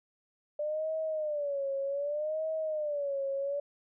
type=tone with vibrato; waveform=sine; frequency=590 Hz; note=D5; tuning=8 cents sharp; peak=-30 dBFS; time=0.59-3.6 s; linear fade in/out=5 ms; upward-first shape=sine; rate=0.65 Hz; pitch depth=130 cents each way; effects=none